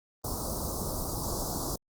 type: band-stop noise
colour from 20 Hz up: pink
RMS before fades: -33 dBFS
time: 0.24-1.76 s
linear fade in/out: 5 ms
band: 1200 to 4500 Hz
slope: 48 dB/octave
effects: Opus 24 kbps